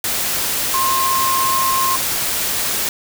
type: tone in noise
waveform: sine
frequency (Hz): 1061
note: C6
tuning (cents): +24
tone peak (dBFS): -16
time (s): 0.74-1.96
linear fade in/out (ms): 2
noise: white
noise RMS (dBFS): -20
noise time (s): 0.04-2.89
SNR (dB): +1
effects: none